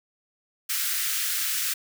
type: high-pass noise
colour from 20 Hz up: white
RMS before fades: -27 dBFS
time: 0.69-1.74 s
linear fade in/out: 10 ms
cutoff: 1300 Hz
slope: 48 dB/octave
effects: none